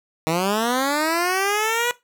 10% pulse linear sweep, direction up, 155.56 to 490 Hz, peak -11 dBFS, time 0.27-1.91 s, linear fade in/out 0 ms, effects noise-tail reverb RT60 0.2 s tail -18 dB re dry

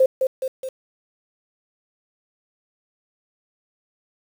sine tone with echo, 523.3 Hz, C5, in tune, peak -11 dBFS, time 0-0.06 s, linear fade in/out 5 ms, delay 210 ms, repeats 3, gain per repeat -5 dB, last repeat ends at 0.69 s, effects 7-bit

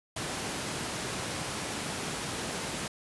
pink high-pass noise, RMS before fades -35 dBFS, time 0.16-2.88 s, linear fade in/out 5 ms, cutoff 110 Hz, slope 12 dB/octave, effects resampled to 24000 Hz

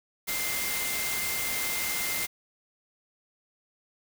sine tone in noise, 2093 Hz, C7, in tune, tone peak -34 dBFS, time 0.27-2.27 s, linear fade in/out 20 ms, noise white, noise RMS -31 dBFS, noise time 0.27-2.27 s, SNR -6 dB, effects none

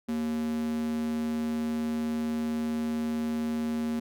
square tone with high-pass filter, 77.78 Hz, D#2, in tune, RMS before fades -30 dBFS, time 0.08-4 s, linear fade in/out 10 ms, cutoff 240 Hz, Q 4.7, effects none

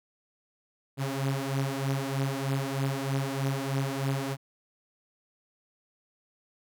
sawtooth beating tone pair, 135 / 138.2 Hz, C#3 / C#3, -45 / -5 cents, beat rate 3.2 Hz, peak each -26 / -28 dBFS, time 0.97-4.37 s, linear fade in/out 50 ms, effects none

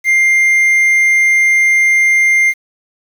triangle tone with quantisation, 2100 Hz, C7, 6 cents sharp, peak -6 dBFS, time 0.04-2.54 s, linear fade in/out 50 ms, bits 6, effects none

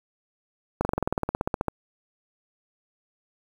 slowing click train, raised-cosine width 1 ms, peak -10 dBFS, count 17, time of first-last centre 0.81-1.683 s, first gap 40 ms, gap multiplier 1.04, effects 7-bit

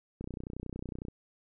click train, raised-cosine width 3 ms, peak -26 dBFS, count 28, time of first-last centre 0.21-1.084 s, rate 30.9 Hz, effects none

